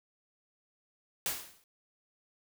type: noise with exponential decay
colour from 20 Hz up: white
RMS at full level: -30 dBFS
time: 1.26-1.64 s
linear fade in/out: 1 ms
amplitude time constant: 81 ms
effects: none